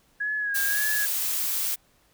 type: tone with vibrato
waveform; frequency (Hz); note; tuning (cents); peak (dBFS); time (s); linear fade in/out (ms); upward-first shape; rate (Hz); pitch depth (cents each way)
sine; 1661.2; G#6; 0; -25; 0.2-1.06; 10; sine; 1.8; 50
type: noise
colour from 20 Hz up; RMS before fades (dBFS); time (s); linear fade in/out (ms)
blue; -27; 0.54-1.76; 20
effects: pink hiss -63 dBFS RMS until 2.13 s

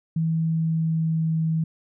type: tone with pitch glide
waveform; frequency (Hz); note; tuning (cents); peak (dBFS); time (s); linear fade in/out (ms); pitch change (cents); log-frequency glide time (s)
sine; 162.2 to 160.8; E3 to E3; -28 to -43; -20; 0.16-1.64; 5; -15; 0.46-1.35
effects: none

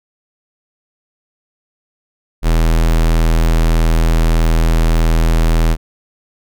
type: tone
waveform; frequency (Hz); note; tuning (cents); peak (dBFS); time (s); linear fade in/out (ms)
square; 40.82; E1; -16; -10; 2.42-5.77; 50
effects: none

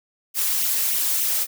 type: noise with flanger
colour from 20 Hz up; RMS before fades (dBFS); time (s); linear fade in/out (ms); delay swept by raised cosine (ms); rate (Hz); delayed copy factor
blue; -22; 0.34-1.47; 50; 0.32 to 4.82; 3.4; +0.85
effects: none

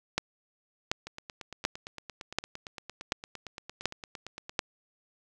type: two click trains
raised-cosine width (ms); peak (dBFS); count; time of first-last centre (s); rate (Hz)
0.2; -23 / -9; 31 / 7; 1.07-4.495 / 0.18-4.592; 8.76 / 1.36
effects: none

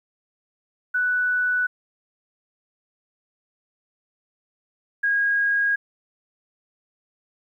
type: tone pair in turn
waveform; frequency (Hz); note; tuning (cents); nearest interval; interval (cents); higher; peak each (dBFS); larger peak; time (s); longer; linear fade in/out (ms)
sine; 1485 / 1637.4; F#6 / G#6; +6 / -25; major second; 169; second; -19 / -18; second; 0.94-1.67 / 5.03-5.76; neither; 10
effects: 10-bit

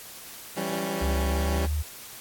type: chord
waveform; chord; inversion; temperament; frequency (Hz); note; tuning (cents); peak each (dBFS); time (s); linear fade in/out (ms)
15% pulse; C# diminished; first; equal with one note detuned; 167.6 / 196 / 277.2; E3 / G3 / C#4; +29 / 0 / 0; -28 / -24 / -28; 0.56-1.67; 20
type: tone with pitch glide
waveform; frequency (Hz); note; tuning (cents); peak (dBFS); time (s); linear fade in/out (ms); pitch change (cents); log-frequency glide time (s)
sine; 69.3 to 75.57; C#2 to D#2; 0 to -50; -24; 1.01-1.83; 20; +150; 1.25-1.66
effects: white hiss -43 dBFS RMS until 2.2 s + AAC 64 kbps

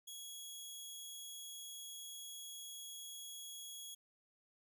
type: tone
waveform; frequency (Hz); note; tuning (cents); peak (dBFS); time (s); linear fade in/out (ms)
15% pulse; 3333; G#7; +5; -40; 0.07-3.95; 10
effects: none

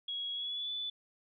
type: tone with pitch glide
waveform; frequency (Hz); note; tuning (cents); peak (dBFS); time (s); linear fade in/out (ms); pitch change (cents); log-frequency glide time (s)
sine; 3322 to 3481; G#7 to A7; 0 to -19; -35; 0.08-0.9; 5; +81; 0.33-0.71
effects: none

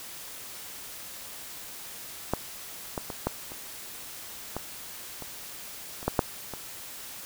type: clicks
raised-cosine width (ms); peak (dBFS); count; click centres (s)
1; -10 / -16 / -20 / -11 / -26 / -17 / -24 / -27 / -10 / -6 / -22; 11; 2.336 / 2.978 / 3.102 / 3.27 / 3.519 / 4.566 / 5.223 / 6.029 / 6.08 / 6.192 / 6.537
effects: white hiss -42 dBFS RMS until 7.25 s

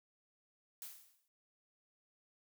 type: noise with exponential decay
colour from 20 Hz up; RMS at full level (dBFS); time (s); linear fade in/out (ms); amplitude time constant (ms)
blue; -45; 0.82-1.28; 1; 100
effects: none

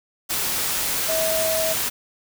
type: tone in noise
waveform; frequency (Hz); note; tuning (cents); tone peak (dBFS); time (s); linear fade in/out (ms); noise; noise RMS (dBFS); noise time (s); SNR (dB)
sine; 643; E5; -43; -22; 1.08-1.74; 20; white; -24; 0.29-1.9; -1
effects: none

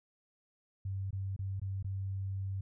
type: tone with dropouts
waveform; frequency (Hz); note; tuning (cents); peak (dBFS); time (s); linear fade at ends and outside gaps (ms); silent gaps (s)
sine; 96.8; G2; -21; -34; 0.85-2.61; 5; 1.108-1.128 / 1.364-1.39 / 1.598-1.616 / 1.827-1.844
effects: none

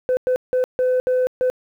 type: tone bursts at uneven times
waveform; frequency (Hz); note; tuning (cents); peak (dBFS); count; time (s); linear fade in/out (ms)
sine; 507; B4; +45; -13; 6; 0.09-0.17 / 0.27-0.36 / 0.53-0.64 / 0.79-1 / 1.07-1.27 / 1.41-1.5; 0
effects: tanh soft clip ceiling -14 dBFS + 9-bit

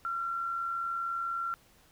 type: tone with amplitude modulation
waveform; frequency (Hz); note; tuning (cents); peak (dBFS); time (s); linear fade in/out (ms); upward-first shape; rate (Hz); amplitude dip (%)
sine; 1366; F6; -39; -29; 0.05-1.54; 0; sine; 80; 40
effects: pink hiss -62 dBFS RMS until 1.91 s

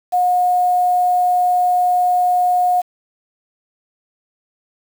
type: tone with quantisation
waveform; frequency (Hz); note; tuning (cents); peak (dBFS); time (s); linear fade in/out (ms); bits
sine; 721; F#5; -45; -12; 0.12-2.82; 20; 6
effects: none

